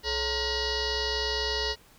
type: tone with frequency modulation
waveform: sine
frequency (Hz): 2398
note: D7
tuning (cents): +36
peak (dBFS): -26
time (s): 0.03-1.76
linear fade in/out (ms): 50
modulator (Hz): 492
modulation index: 5.5
effects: pink hiss -57 dBFS RMS until 1.98 s